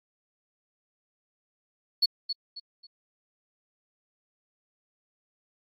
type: tone with echo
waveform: sine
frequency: 4400 Hz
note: C#8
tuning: 14 cents flat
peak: -17 dBFS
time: 2.02-2.06 s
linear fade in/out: 10 ms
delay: 270 ms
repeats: 3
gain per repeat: -10 dB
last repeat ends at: 2.87 s
effects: tanh soft clip ceiling -16 dBFS + AAC 48 kbps